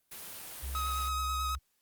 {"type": "noise", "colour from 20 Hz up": "white", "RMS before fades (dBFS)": -44, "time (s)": [0.11, 1.09], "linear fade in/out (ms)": 10}
{"type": "tone with pitch glide", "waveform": "sine", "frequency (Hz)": [67, 66.19], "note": ["C2", "C2"], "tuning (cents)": [42, 21], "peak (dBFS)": -35, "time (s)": [0.62, 1.59], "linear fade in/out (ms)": 20, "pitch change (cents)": -21, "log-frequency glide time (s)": [0.85, 1.22]}
{"type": "tone with vibrato", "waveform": "45% pulse", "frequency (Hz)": 1266, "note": "D#6", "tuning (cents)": 30, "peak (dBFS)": -32, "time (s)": [0.75, 1.55], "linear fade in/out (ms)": 0, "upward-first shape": "sine", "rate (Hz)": 9.3, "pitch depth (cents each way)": 14}
{"effects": ["white hiss -75 dBFS RMS until 1.81 s", "Opus 32 kbps"]}